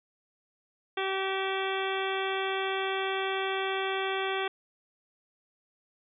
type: harmonic tone with a mistuned harmonic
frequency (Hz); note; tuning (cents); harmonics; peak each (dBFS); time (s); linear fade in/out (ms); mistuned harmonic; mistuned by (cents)
384.9; G4; -32; 1 / 2 / 3 / 4 / 5 / 6 / 7 / 8 / 9; -32 / -35 / -37 / -38 / -39 / -40 / -40 / -41 / -42; 0.97-4.48; 5; 8; +78
effects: none